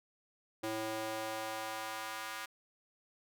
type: tone with high-pass filter sweep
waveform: square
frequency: 110 Hz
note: A2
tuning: in tune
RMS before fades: -40 dBFS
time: 0.63-2.46 s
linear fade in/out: 10 ms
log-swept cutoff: 370 to 1300 Hz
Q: 1.3
effects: none